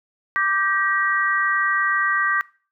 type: chord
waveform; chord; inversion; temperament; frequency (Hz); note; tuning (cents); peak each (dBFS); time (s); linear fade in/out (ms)
sine; G minor; second; equal with one note detuned; 1174.7 / 1568 / 1907.1; D6 / G6 / Bb6; 0 / 0 / +39; -22; 0.36-2.41; 0
effects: noise-tail reverb RT60 0.4 s tail -22 dB re dry